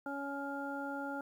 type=harmonic tone; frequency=280 Hz; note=C#4; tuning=18 cents sharp; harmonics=1 / 2 / 3 / 5; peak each=-41 / -44 / -43 / -43 dBFS; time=0.06-1.21 s; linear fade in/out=2 ms; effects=11-bit